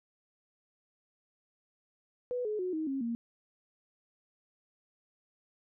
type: tone with pitch steps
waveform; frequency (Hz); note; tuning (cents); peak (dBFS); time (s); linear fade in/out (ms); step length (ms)
sine; 493.9 / 425 / 365.8 / 314.8 / 270.9 / 233.1; B4 / G#4 / F#4 / D#4 / C#4 / A#3; 0 / +40 / -20 / +20 / -40 / 0; -31; 2.31-3.15; 0; 140
effects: none